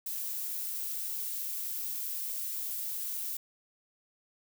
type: noise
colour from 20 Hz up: violet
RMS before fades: -36 dBFS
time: 0.06-3.37 s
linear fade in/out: 5 ms
effects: none